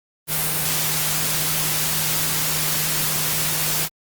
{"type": "tone in noise", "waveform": "sine", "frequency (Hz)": 155.56, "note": "D#3", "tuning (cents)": 0, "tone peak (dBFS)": -31, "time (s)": [0.27, 3.89], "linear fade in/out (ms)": 50, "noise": "white", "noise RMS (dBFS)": -22, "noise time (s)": [0.27, 3.89], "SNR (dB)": -12, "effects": ["Opus 32 kbps"]}